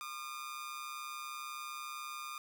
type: tone with amplitude modulation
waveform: sawtooth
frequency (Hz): 1211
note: D#6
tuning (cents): -47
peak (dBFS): -35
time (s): 0.01-2.38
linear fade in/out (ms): 0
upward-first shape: sine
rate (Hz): 140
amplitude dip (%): 65
effects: none